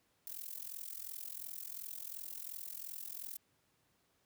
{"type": "noise with amplitude modulation", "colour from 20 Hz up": "violet", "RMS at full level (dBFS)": -42, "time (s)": [0.27, 3.37], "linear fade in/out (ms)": 0, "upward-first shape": "sine", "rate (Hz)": 42.8, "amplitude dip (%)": 90, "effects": ["pink hiss -75 dBFS RMS until 4.25 s", "high-pass 80 Hz 12 dB/octave"]}